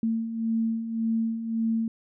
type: beating tone pair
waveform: sine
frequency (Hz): 224.4 / 226.2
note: A3 / A3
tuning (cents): +34 / +48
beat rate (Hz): 1.8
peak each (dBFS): -32 / -25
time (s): 0.03-1.88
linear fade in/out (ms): 2
effects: none